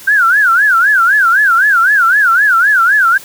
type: tone with vibrato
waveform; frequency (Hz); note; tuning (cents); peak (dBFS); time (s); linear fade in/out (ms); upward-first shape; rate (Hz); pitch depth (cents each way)
sine; 1518; F#6; +44; -6; 0.07-3.18; 10; sine; 3.9; 220
effects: white hiss -34 dBFS RMS until 3.24 s